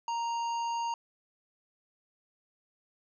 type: harmonic tone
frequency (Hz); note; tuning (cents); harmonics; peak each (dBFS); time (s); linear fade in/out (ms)
932.3; A#5; 0; 1 / 3 / 5 / 7; -30 / -44 / -49 / -49; 0.08-0.94; 2
effects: none